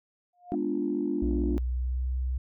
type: tone with exponential growth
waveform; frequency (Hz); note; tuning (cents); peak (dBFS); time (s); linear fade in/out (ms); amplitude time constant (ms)
sine; 711; F5; +31; -32; 0.33-0.55; 5; 46
type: chord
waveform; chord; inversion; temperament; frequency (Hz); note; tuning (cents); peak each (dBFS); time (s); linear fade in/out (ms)
sine; G# diminished seventh; none; equal; 207.7 / 246.9 / 293.7 / 349.2; G#3 / B3 / D4 / F4; 0 / 0 / 0 / 0; -34 / -33 / -29 / -31; 0.52-1.58; 0
type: tone with pitch glide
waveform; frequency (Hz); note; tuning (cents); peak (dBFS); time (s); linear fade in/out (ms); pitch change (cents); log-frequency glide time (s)
sine; 60.6 to 63.72; B1 to C2; -32 to -45; -26; 1.22-2.38; 5; +87; 1.35-2.08
effects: tanh soft clip ceiling -16 dBFS